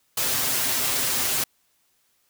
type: noise with comb filter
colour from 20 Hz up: white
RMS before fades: -24 dBFS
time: 0.17-1.44 s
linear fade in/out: 5 ms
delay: 7.7 ms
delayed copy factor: +0.95
effects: white hiss -67 dBFS RMS until 2.29 s